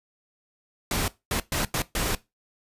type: noise bursts at uneven times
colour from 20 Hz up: pink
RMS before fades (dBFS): -26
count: 5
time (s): 0.91-1.08 / 1.31-1.4 / 1.52-1.65 / 1.74-1.82 / 1.95-2.15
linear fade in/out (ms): 2
effects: noise-tail reverb RT60 0.2 s tail -18 dB re dry + resampled to 32000 Hz